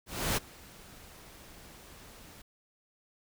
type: noise with ADSR envelope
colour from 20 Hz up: pink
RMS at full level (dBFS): -28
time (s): 0.06-2.42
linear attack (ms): 310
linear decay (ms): 18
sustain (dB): -24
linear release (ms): 5
effects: none